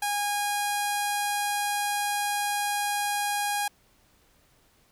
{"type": "tone with low-pass filter", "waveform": "sawtooth", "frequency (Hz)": 820, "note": "G#5", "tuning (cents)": -22, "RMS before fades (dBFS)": -28, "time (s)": [0.02, 3.68], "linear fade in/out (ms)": 5, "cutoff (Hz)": 11000, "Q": 2.7, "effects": ["pink hiss -63 dBFS RMS until 4.91 s"]}